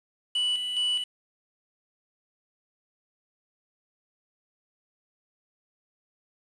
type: tone with tremolo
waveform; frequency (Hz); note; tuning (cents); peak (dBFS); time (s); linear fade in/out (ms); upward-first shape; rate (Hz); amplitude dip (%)
triangle; 2960; F#7; 0; -22; 0.35-1.04; 5; square; 2.4; 45
effects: resampled to 24000 Hz + 8-bit